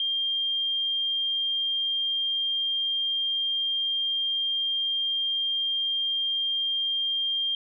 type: tone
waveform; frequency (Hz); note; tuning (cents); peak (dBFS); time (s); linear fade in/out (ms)
sine; 3198; G7; +34; -24; 0-7.55; 2
effects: none